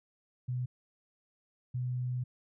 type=tone bursts at uneven times; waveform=sine; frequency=125.1 Hz; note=B2; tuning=23 cents sharp; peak=-31 dBFS; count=2; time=0.48-0.66 / 1.74-2.24 s; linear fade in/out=10 ms; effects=none